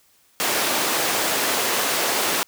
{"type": "high-pass noise", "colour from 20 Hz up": "pink", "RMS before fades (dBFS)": -22, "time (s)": [0.4, 2.43], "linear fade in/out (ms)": 0, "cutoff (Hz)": 400, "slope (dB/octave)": 12, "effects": ["white hiss -59 dBFS RMS until 2.47 s"]}